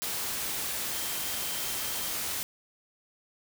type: tone in noise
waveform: sine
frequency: 3159 Hz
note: G7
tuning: 13 cents sharp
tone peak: -44 dBFS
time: 0.93-2.15 s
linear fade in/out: 0 ms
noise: white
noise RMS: -33 dBFS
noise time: 0.02-2.43 s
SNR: -14 dB
effects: none